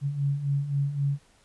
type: beating tone pair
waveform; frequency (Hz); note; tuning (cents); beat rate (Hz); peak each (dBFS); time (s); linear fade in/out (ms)
sine; 138.2 / 142; C#3 / C#3; -5 / +42; 3.8; -31 / -25; 0.01-1.19; 50
effects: pink hiss -61 dBFS RMS until 1.44 s + resampled to 24000 Hz